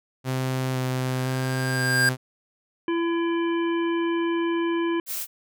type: tone with vibrato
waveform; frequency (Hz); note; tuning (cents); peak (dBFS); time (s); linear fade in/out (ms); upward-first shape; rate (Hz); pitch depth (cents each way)
sawtooth; 129.4; C3; -19; -20; 0.24-2.17; 50; square; 0.98; 9
type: tone with exponential growth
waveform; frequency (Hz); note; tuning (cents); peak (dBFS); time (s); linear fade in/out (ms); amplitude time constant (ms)
square; 1600; G6; +35; -17; 0.84-2.09; 1; 270
type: harmonic tone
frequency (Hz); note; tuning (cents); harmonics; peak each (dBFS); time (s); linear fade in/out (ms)
336.8; E4; +37; 1 / 3 / 5 / 7 / 9; -22 / -32 / -36 / -39 / -41; 2.88-5; 2
type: noise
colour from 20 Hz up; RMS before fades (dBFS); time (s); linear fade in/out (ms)
blue; -30; 5.06-5.27; 50
effects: none